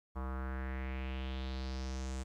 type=tone with low-pass filter sweep; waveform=square; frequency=65.3 Hz; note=C2; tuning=3 cents flat; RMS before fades=-39 dBFS; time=0.15-2.24 s; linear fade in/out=20 ms; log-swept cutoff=1100 to 8000 Hz; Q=3.2; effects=12-bit